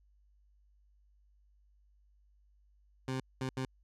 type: tone bursts at uneven times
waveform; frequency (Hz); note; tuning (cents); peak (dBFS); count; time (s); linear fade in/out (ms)
20% pulse; 130.81; C3; 0; -29; 3; 3.08-3.2 / 3.41-3.49 / 3.57-3.65; 2
effects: added 50 Hz sine -64 dBFS peak until 3.83 s + low-pass 8000 Hz 12 dB/octave